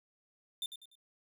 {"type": "tone with echo", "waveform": "45% pulse", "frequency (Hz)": 3579, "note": "A7", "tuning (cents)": 29, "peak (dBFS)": -35, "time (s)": [0.62, 0.66], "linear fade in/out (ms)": 2, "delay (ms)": 98, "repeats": 3, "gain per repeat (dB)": -9, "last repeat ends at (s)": 0.954, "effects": []}